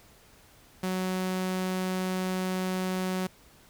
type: tone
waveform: sawtooth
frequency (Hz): 185.6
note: F#3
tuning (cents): +6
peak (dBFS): -24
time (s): 0.83-3.27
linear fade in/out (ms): 5
effects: pink hiss -57 dBFS RMS until 3.69 s